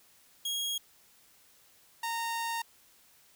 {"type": "tone pair in turn", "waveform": "sawtooth", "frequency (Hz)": [3287, 922.4], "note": ["G#7", "A#5"], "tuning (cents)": [-19, -19], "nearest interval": "octave + minor seventh", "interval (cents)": 2200, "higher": "first", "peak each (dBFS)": -28, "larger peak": "neither", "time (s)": [[0.45, 0.78], [2.03, 2.62]], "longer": "second", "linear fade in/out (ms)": 5, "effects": ["white hiss -62 dBFS RMS until 3.35 s"]}